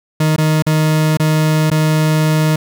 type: tone with dropouts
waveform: 40% pulse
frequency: 155.56 Hz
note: D#3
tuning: in tune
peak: -10 dBFS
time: 0.2-2.56 s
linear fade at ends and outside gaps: 5 ms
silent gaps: 0.363-0.381 / 0.624-0.665 / 1.172-1.197 / 1.702-1.713 s
effects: none